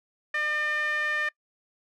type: tone with band-pass filter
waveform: sawtooth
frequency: 602 Hz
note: D5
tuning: 43 cents sharp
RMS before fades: -28 dBFS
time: 0.34-1.29 s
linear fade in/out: 5 ms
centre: 1900 Hz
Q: 5.3
effects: noise-tail reverb RT60 0.1 s tail -24 dB re dry